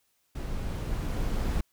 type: noise with level ramp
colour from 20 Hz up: brown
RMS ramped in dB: -34 to -27 dBFS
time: 0.35-1.61 s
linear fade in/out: 5 ms
effects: white hiss -72 dBFS RMS until 1.72 s